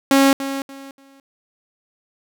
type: tone with echo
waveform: sawtooth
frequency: 273.2 Hz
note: C#4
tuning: 25 cents flat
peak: -7 dBFS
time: 0.11-0.33 s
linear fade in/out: 2 ms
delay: 290 ms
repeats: 3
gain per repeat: -12 dB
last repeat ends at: 1.2 s
effects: none